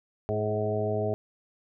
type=harmonic tone with a mistuned harmonic; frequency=106.9 Hz; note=A2; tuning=49 cents flat; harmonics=1 / 2 / 3 / 4 / 5 / 6 / 7; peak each=-31 / -36 / -40 / -30 / -39 / -31 / -38 dBFS; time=0.29-1.14 s; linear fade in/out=0 ms; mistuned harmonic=4; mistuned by=-25 cents; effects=none